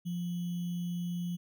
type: tone with sample-and-hold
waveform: sine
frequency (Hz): 174.61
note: F3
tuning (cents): 0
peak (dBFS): -32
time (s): 0.05-1.37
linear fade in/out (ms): 20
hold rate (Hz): 3150
effects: none